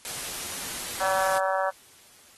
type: noise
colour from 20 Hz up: white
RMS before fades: -34 dBFS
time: 0.05-1.38 s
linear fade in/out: 0 ms
type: harmonic tone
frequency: 190.4 Hz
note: F#3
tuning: 50 cents sharp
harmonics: 3 / 4 / 5 / 6 / 7 / 8 / 9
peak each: -27 / -29 / -31 / -33 / -34 / -35 / -36 dBFS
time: 1-1.71 s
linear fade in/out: 20 ms
effects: white hiss -54 dBFS RMS until 2.37 s + AAC 32 kbps